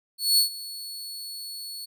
sawtooth tone with ADSR envelope, 4405 Hz, C#8, 12 cents flat, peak -13 dBFS, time 0.18-1.86 s, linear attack 200 ms, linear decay 110 ms, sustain -19 dB, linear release 17 ms, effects none

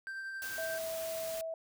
triangle tone with tremolo, 1568 Hz, G6, in tune, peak -36 dBFS, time 0.07-0.78 s, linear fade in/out 0 ms, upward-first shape sine, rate 11 Hz, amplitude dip 25%
white noise, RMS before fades -44 dBFS, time 0.42-1.41 s, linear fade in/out 0 ms
sine tone, 651 Hz, E5, 22 cents flat, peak -36 dBFS, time 0.58-1.54 s, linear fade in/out 2 ms
effects none

